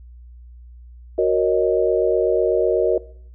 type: chord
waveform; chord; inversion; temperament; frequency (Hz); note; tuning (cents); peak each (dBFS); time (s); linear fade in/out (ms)
sine; D# minor seventh; first; equal; 370 / 466.2 / 554.4 / 622.3; F#4 / A#4 / C#5 / D#5; 0 / 0 / 0 / 0; -19 / -19 / -24 / -21; 1.18-2.98; 5
effects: noise-tail reverb RT60 0.6 s tail -20 dB re dry + added 60 Hz sine -39 dBFS peak until 3.34 s